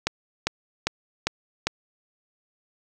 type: click train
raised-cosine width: 0.2 ms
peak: -5 dBFS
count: 5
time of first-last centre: 0.07-1.67 s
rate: 2.5 Hz
effects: none